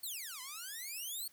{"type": "exponential two-way sweep", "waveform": "5% pulse", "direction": "down then up", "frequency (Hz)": [4475, 988, 4475], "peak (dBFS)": -32, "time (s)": [0.03, 1.28], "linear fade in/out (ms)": 5, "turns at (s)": 0.41, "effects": ["white hiss -65 dBFS RMS until 1.32 s"]}